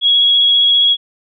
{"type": "tone with vibrato", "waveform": "sine", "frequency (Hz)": 3327, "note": "G#7", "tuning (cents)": 2, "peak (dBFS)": -8, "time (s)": [0.01, 0.97], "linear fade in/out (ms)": 50, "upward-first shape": "sine", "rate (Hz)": 15, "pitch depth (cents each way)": 13, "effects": []}